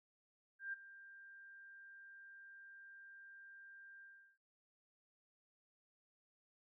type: tone with ADSR envelope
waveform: sine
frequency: 1590 Hz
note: G6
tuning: 24 cents sharp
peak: -39 dBFS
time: 0.59-4.38 s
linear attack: 140 ms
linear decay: 16 ms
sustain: -16 dB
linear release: 360 ms
effects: none